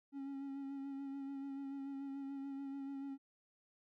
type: tone with vibrato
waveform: triangle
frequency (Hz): 275.2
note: C#4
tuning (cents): -12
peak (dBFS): -40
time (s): 0.12-3.18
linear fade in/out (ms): 50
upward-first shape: sine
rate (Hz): 6.9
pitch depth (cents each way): 25
effects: none